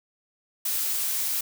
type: noise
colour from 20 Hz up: blue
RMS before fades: -27 dBFS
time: 0.65-1.41 s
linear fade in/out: 5 ms
effects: none